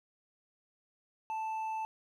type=tone with hard clipping; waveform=sine; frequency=880 Hz; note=A5; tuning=in tune; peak=-35 dBFS; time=1.3-1.85 s; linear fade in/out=0 ms; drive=4 dB; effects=none